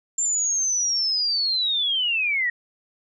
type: linear sweep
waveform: sine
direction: down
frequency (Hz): 7340 to 1864.7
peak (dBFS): -20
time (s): 0.18-2.5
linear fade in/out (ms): 5
effects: none